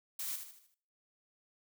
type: noise with echo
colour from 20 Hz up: blue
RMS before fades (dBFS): -39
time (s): 0.19-0.36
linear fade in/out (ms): 5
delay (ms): 77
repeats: 5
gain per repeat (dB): -7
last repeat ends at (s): 0.745
effects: noise-tail reverb RT60 0.5 s tail -19 dB re dry